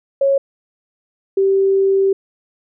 sine tone pair in turn, 550 / 388.9 Hz, C#5 / G4, -14 / -14 cents, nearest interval tritone, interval 600 cents, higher first, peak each -11 dBFS, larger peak neither, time 0.21-0.38 / 1.37-2.13 s, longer second, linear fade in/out 5 ms, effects none

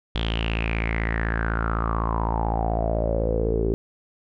sawtooth tone with low-pass filter sweep, 55.9 Hz, A1, 28 cents sharp, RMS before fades -24 dBFS, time 0.15-3.74 s, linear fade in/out 0 ms, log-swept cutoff 3400 to 390 Hz, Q 8.1, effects none

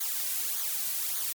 blue noise with flanger, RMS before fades -31 dBFS, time 0-1.33 s, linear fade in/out 10 ms, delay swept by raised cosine 0.37 to 2.37 ms, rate 1.7 Hz, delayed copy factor -0.65, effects MP3 96 kbps

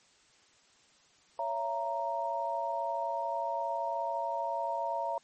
sine chord, A# diminished, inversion first, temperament just, 559.4 / 671.3 / 932.3 Hz, C#5 / E5 / A#5, +16 / +31 / 0 cents, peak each -38 / -35 / -33 dBFS, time 1.39-5.18 s, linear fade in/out 2 ms, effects white hiss -64 dBFS RMS until 5.23 s + MP3 32 kbps

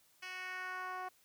10% pulse tone with band-pass filter sweep, 369.1 Hz, F#4, 4 cents flat, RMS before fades -43 dBFS, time 0.22-1.09 s, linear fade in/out 10 ms, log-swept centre 3100 to 820 Hz, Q 1.6, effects white hiss -69 dBFS RMS until 1.24 s

